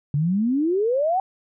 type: exponential sweep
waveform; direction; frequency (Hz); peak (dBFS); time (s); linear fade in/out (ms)
sine; up; 138.59 to 784; -18; 0.14-1.2; 2
effects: none